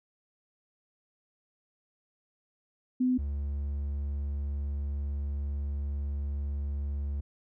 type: tone pair in turn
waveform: sine / triangle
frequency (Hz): 253.3 / 71.08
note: B3 / C#2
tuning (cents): +44 / +44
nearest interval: octave + minor seventh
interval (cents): 2200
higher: first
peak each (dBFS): -23 / -28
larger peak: first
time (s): 3-3.18 / 3.18-7.21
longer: second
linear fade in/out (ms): 10
effects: none